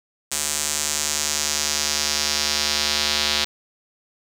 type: tone with band-pass filter sweep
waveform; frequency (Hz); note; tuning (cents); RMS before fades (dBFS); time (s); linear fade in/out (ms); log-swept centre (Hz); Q
square; 75; D2; +37; -23; 0.31-3.45; 10; 8100 to 4200; 2
effects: none